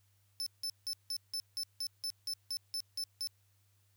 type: tone bursts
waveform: 40% pulse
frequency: 5274 Hz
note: E8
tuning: in tune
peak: -34 dBFS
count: 13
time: 0.4-3.272 s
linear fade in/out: 0 ms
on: 64 ms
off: 170 ms
effects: added 99 Hz sine -69 dBFS peak until 3.96 s + white hiss -75 dBFS RMS until 3.96 s